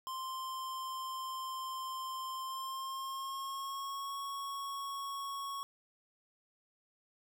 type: tone with pitch glide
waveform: square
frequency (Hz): 1046.5 to 1106.8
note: C6 to C#6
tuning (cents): 0 to -3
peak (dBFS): -39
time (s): 0.07-5.63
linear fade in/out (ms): 0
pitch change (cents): +97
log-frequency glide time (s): 2.34-4.16
effects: none